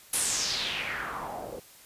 white noise with low-pass filter sweep, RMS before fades -32 dBFS, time 0.13-1.6 s, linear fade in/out 5 ms, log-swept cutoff 11000 to 450 Hz, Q 3.5, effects white hiss -53 dBFS RMS until 1.85 s + resampled to 32000 Hz

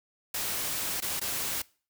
white noise with dropouts, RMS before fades -32 dBFS, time 0.34-1.62 s, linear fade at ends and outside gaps 5 ms, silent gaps 1.004-1.021 / 1.197-1.213 s, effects noise-tail reverb RT60 0.4 s tail -23 dB re dry

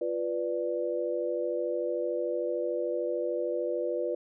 sine chord, B diminished, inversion second, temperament equal, 349.2 / 493.9 / 587.3 Hz, F4 / B4 / D5, 0 / 0 / 0 cents, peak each -33 / -31 / -33 dBFS, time 0.01-4.15 s, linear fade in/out 5 ms, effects none

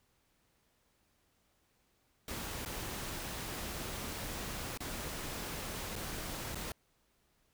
pink noise with dropouts, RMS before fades -41 dBFS, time 2.28-6.72 s, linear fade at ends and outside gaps 2 ms, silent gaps 2.651-2.659 / 4.775-4.804 / 5.956-5.961 / 6.547-6.554 s, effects pink hiss -74 dBFS RMS until 7.53 s

